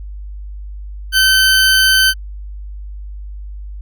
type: tone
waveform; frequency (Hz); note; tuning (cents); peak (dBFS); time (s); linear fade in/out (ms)
20% pulse; 1535; G6; -37; -4; 1.12-2.14; 50
effects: added 50 Hz sine -26 dBFS peak until 3.81 s